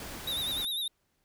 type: noise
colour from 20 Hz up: pink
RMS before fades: -42 dBFS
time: 0-0.65 s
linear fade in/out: 2 ms
type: tone with vibrato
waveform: square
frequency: 3711 Hz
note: A#7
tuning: 9 cents flat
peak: -31 dBFS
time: 0.27-0.88 s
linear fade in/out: 5 ms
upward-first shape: sine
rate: 10 Hz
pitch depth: 81 cents each way
effects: pink hiss -75 dBFS RMS until 1.24 s